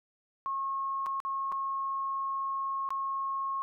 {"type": "tone with dropouts", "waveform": "sine", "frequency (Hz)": 1086, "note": "C#6", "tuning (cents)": -36, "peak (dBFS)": -30, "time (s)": [0.46, 3.62], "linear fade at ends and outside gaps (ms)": 0, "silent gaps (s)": [[1.061, 1.066], [1.202, 1.25], [1.518, 1.523], [2.89, 2.905]], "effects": []}